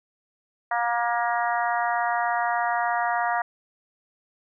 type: harmonic tone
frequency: 236.7 Hz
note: A#3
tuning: 27 cents sharp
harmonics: 3 / 4 / 5 / 6 / 7 / 8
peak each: -25 / -28 / -31 / -32 / -33 / -32 dBFS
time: 0.71-3.42 s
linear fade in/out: 5 ms
effects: none